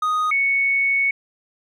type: tone pair in turn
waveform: triangle / sine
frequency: 1244.5 / 2217 Hz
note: D#6 / C#7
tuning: 0 / 0 cents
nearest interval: minor seventh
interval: 1000 cents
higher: second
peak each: -16 dBFS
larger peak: neither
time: 0.02-0.31 / 0.31-1.11 s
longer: second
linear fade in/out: 5 ms
effects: none